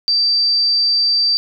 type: tone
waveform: sine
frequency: 4665 Hz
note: D8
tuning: 12 cents flat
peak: -12 dBFS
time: 0.08-1.37 s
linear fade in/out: 0 ms
effects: none